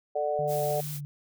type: chord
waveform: sine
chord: D major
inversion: second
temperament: equal with one note detuned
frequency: 440 / 594.2 / 740 Hz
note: A4 / D5 / F#5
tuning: 0 / +20 / 0 cents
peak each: -32 / -28 / -31 dBFS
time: 0.15-0.81 s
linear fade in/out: 10 ms
type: tone with vibrato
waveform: sine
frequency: 146.83 Hz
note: D3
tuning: in tune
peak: -34 dBFS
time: 0.39-1.05 s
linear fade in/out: 0 ms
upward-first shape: square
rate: 2.7 Hz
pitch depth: 24 cents each way
type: noise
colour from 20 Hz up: blue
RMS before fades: -39 dBFS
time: 0.47-1.01 s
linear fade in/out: 50 ms
effects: none